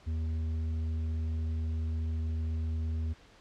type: tone with tanh clipping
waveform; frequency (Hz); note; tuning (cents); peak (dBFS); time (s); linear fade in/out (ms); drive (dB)
sine; 80.2; E2; -47; -31; 0.06-3.14; 20; 7
effects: pink hiss -58 dBFS RMS until 3.4 s + low-pass 5000 Hz 12 dB/octave